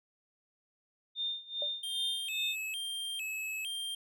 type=tone with tremolo; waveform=sine; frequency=3623 Hz; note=A7; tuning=50 cents sharp; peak=-31 dBFS; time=1.15-2.56 s; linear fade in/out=50 ms; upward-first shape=sine; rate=2.5 Hz; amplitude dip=90%
type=tone with exponential decay; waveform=sine; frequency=587.3 Hz; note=D5; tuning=in tune; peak=-33 dBFS; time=1.62-1.73 s; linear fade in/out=2 ms; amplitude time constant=22 ms
type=tone with vibrato; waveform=square; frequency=2868 Hz; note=F7; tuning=45 cents sharp; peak=-36 dBFS; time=1.83-3.95 s; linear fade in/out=5 ms; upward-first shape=square; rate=1.1 Hz; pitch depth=180 cents each way
effects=none